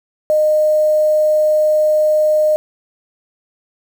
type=tone with quantisation; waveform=sine; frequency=613 Hz; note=D#5; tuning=26 cents flat; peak=-10 dBFS; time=0.3-2.56 s; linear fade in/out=0 ms; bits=6; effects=none